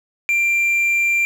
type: tone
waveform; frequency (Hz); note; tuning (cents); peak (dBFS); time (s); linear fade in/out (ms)
triangle; 2370; D7; +15; -13; 0.29-1.25; 0
effects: 8-bit